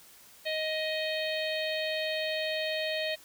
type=harmonic tone with a mistuned harmonic; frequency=626 Hz; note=D#5; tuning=10 cents sharp; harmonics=1 / 3 / 4 / 5 / 6 / 7; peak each=-32 / -37 / -38 / -39 / -40 / -40 dBFS; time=0.45-3.16 s; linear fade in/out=20 ms; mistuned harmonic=7; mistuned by=-27 cents; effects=white hiss -55 dBFS RMS until 3.24 s